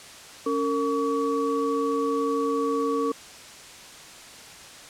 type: tone cluster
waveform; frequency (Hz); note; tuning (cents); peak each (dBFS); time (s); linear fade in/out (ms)
sine; 279.6 / 457.7 / 1133; C#4 / A#4 / C#6; +15 / -32 / +37; -27 / -25 / -29; 0.46-3.12; 5
effects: white hiss -44 dBFS RMS until 4.89 s + low-pass 8000 Hz 12 dB/octave